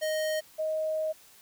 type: tone pair in turn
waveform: square / sine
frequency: 622.3 / 627 Hz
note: D#5 / D#5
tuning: 0 / +13 cents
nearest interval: unison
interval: 13 cents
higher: second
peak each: -28 / -27 dBFS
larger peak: second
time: 0.01-0.41 / 0.58-1.13 s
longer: second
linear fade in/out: 20 ms
effects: white hiss -56 dBFS RMS until 1.41 s